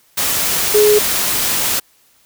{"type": "tone in noise", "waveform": "sine", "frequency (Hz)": 420, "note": "G#4", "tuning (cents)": 19, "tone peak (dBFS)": -8, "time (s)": [0.74, 0.99], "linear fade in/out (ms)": 10, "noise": "white", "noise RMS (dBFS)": -17, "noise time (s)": [0.17, 1.8], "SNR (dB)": 6, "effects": ["white hiss -54 dBFS RMS until 2.25 s"]}